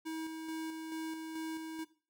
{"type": "tone with tremolo", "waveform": "square", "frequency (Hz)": 320, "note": "D#4", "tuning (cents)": 49, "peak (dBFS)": -38, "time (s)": [0.05, 1.85], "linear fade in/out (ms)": 20, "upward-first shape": "square", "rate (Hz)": 2.3, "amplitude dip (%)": 35, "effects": ["noise-tail reverb RT60 0.4 s tail -17 dB re dry"]}